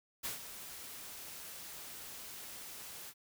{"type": "noise with ADSR envelope", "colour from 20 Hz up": "white", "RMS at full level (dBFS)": -38, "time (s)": [0.23, 3.14], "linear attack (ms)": 21, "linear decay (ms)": 130, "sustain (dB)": -10, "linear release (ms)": 57, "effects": []}